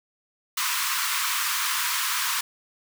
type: high-pass noise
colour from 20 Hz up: pink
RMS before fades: -26 dBFS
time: 0.57-2.41 s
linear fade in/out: 5 ms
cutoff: 960 Hz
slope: 96 dB/octave
effects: none